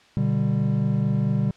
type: chord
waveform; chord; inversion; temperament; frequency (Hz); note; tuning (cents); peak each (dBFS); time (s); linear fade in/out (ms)
triangle; G major; first; just; 122.5 / 147 / 196; B2 / D3 / G3; -14 / +2 / 0; -22; 0.17-1.51; 0
effects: white hiss -54 dBFS RMS until 1.56 s + low-pass 4000 Hz 12 dB/octave